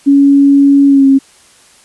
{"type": "tone with pitch glide", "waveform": "sine", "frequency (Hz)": [279.8, 271.2], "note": ["C#4", "C#4"], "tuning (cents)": [16, -38], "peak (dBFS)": -3, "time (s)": [0.06, 1.19], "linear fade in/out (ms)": 20, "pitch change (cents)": -54, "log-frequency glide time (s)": [0.87, 1.06], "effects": ["white hiss -44 dBFS RMS until 1.84 s", "resampled to 24000 Hz"]}